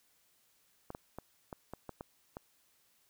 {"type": "clicks", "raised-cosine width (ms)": 1, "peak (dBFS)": -28, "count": 8, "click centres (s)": [0.904, 0.949, 1.186, 1.528, 1.736, 1.893, 2.009, 2.369], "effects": ["white hiss -71 dBFS RMS until 3.09 s"]}